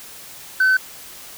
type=tone; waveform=sine; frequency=1523 Hz; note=F#6; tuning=50 cents sharp; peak=-10 dBFS; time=0.6-0.77 s; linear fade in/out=5 ms; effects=tanh soft clip ceiling -11 dBFS + white hiss -39 dBFS RMS until 1.37 s